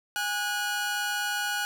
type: tone pair together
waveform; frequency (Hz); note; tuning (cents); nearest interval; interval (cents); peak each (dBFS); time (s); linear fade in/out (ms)
sawtooth; 820 / 1461.1; G#5 / F#6; -22 / -22; minor seventh; 1000; -29 / -25; 0.16-1.65; 0
effects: none